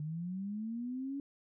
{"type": "linear sweep", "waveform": "sine", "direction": "up", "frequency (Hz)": [147.4, 283], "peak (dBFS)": -36, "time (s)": [0, 1.2], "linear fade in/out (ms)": 2, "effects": []}